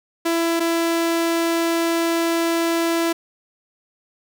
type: tone pair in turn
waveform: sawtooth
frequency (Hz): 333.9 / 333.9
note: E4 / E4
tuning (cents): +22 / +22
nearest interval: unison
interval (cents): 0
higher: neither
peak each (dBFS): -14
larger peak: neither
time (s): 0.25-0.6 / 0.6-3.13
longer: second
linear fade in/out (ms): 10
effects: none